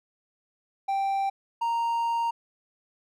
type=tone pair in turn; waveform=triangle; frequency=784 / 929.6 Hz; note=G5 / A#5; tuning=0 / -5 cents; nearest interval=minor third; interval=295 cents; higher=second; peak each=-22 dBFS; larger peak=neither; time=0.88-1.3 / 1.61-2.31 s; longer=second; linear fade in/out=10 ms; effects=none